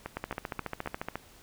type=two click trains; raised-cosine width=0.5 ms; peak=-18 / -20 dBFS; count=15 / 4; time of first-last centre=0.17-1.156 / 0.06-0.86 s; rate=14.2 / 3.75 Hz; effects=pink hiss -56 dBFS RMS until 1.42 s

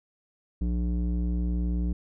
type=tone with low-pass filter; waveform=square; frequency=59.6 Hz; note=A#1; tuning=39 cents sharp; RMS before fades=-27 dBFS; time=0.61-1.93 s; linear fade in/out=5 ms; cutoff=250 Hz; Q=1.8; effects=none

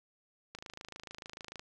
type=click train; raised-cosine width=0.2 ms; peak=-27 dBFS; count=29; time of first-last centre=0.55-1.595 s; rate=26.8 Hz; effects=none

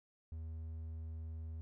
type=tone; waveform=triangle; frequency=80.3 Hz; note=E2; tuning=45 cents flat; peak=-40 dBFS; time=0.32-1.61 s; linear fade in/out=0 ms; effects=none

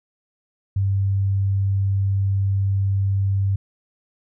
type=tone; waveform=sine; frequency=98 Hz; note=G2; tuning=in tune; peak=-17 dBFS; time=0.76-3.56 s; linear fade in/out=5 ms; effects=none

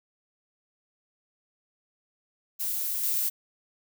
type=noise with level steps; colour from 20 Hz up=violet; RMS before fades=-30 / -27 dBFS; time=2.59-3.3 s; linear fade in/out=20 ms; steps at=3.03 s; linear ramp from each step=5 ms; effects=none

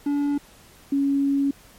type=tone pair in turn; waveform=triangle / sine; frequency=286.9 / 278.4 Hz; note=D4 / C#4; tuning=-40 / +8 cents; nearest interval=minor second; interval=52 cents; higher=first; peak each=-18 dBFS; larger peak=neither; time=0.06-0.38 / 0.92-1.51 s; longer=second; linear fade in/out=5 ms; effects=pink hiss -51 dBFS RMS until 1.78 s + MP3 64 kbps

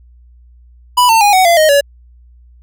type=tone with pitch steps; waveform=square; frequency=987.8 / 900.6 / 821.1 / 748.6 / 682.5 / 622.3 / 567.3 Hz; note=B5 / A5 / G#5 / F#5 / F5 / D#5 / C#5; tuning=0 / +40 / -20 / +20 / -40 / 0 / +40 cents; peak=-7 dBFS; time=0.97-1.81 s; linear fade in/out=10 ms; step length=120 ms; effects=added 60 Hz sine -40 dBFS peak until 2.62 s

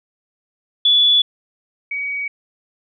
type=tone pair in turn; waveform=sine; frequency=3435 / 2261 Hz; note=A7 / C#7; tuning=-42 / +34 cents; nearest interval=perfect fifth; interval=724 cents; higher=first; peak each=-10 / -21 dBFS; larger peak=first; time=0.85-1.22 / 1.91-2.28 s; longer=neither; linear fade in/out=5 ms; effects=none

